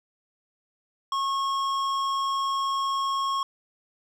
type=tone with hard clipping; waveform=sine; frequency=1091 Hz; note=C#6; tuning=28 cents flat; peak=-26 dBFS; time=1.12-3.43 s; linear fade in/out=2 ms; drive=11 dB; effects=none